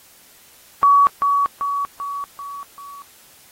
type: tone with echo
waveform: sine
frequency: 1131 Hz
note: C#6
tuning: 34 cents sharp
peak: -9 dBFS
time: 0.83-1.07 s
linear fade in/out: 0 ms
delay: 390 ms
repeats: 5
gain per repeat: -5 dB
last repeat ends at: 3.02 s
effects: white hiss -49 dBFS RMS until 3.51 s + AAC 48 kbps